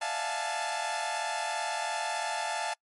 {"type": "tone cluster", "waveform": "sawtooth", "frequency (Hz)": [599, 679, 717, 838, 881], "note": ["D5", "F5", "F5", "G#5", "A5"], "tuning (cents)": [34, -49, 45, 15, 2], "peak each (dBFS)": [-39, -33, -35, -34, -30], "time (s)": [0.01, 2.74], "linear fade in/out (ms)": 10, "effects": ["noise-tail reverb RT60 0.1 s tail -26 dB re dry", "MP3 48 kbps"]}